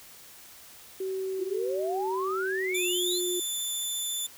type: tone with pitch glide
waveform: sine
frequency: 380 to 358.7 Hz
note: F#4 to F4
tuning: +46 to +46 cents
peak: -29 dBFS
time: 1-3.4 s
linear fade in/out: 5 ms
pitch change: -100 cents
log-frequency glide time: 2.62-2.84 s
type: exponential sweep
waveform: sine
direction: up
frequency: 332.5 to 4377 Hz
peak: -30 dBFS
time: 1.38-3.21 s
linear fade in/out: 50 ms
type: tone with vibrato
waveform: 15% pulse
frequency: 3520 Hz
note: A7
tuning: in tune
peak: -23 dBFS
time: 2.74-4.27 s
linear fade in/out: 10 ms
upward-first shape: sine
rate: 14 Hz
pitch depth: 11 cents each way
effects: white hiss -50 dBFS RMS until 4.37 s